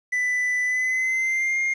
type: tone with pitch glide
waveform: triangle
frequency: 1991 to 2122 Hz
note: B6 to C7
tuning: +14 to +24 cents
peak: -19 dBFS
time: 0.12-1.74 s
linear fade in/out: 10 ms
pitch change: +110 cents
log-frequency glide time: 0.64-1.59 s
effects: resampled to 22050 Hz + 9-bit